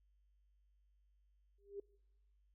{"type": "tone with exponential growth", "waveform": "sine", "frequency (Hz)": 401.8, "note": "G4", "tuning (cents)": 43, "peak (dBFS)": -40, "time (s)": [1.58, 1.8], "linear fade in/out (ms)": 5, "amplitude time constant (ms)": 47, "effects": ["noise-tail reverb RT60 0.9 s tail -24 dB re dry", "added 50 Hz sine -70 dBFS peak until 2.54 s"]}